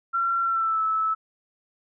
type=tone with pitch glide; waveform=sine; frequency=1364 to 1306.2 Hz; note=F6 to E6; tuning=-41 to -16 cents; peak=-21 dBFS; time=0.13-1.15 s; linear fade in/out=20 ms; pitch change=-75 cents; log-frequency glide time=0.42-0.82 s; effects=none